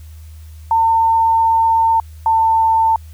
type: tone pair in turn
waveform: sine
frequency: 904 / 895.7 Hz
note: A5 / A5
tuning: +47 / +31 cents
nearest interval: unison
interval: 16 cents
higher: first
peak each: -10 dBFS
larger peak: neither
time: 0.71-2 / 2.26-2.96 s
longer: first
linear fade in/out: 2 ms
effects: added 78 Hz sine -33 dBFS peak until 3.13 s + white hiss -51 dBFS RMS until 3.13 s